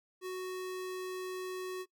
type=tone; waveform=square; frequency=370.1 Hz; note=F#4; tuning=in tune; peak=-38 dBFS; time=0.21-1.86 s; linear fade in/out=50 ms; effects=noise-tail reverb RT60 0.1 s tail -22 dB re dry